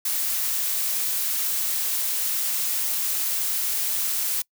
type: noise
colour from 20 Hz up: blue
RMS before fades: -25 dBFS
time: 0.05-4.42 s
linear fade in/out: 5 ms
effects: noise-tail reverb RT60 0.1 s tail -25 dB re dry